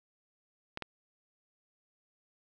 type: clicks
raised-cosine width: 0.3 ms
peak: -21 dBFS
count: 2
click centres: 0.774 / 0.823 s
effects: none